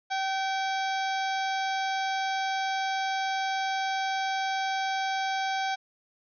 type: harmonic tone with a mistuned harmonic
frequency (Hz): 770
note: G5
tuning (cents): -31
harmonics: 1 / 2 / 3 / 4 / 5 / 6 / 7 / 8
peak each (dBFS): -28 / -34 / -38 / -40 / -42 / -44 / -45 / -46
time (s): 0.1-5.76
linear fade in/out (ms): 20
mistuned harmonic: 4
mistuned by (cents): +100
effects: none